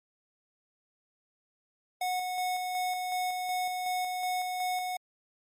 square tone with tremolo, 732 Hz, F#5, 19 cents flat, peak -29 dBFS, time 2.01-4.97 s, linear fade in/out 5 ms, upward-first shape square, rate 2.7 Hz, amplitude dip 30%, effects MP3 64 kbps

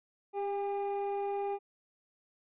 triangle tone pair together, 399.3 / 807.9 Hz, G4 / G#5, +32 / -48 cents, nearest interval octave, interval 1220 cents, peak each -31 / -33 dBFS, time 0.33-1.59 s, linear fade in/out 50 ms, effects tanh soft clip ceiling -24 dBFS + resampled to 8000 Hz

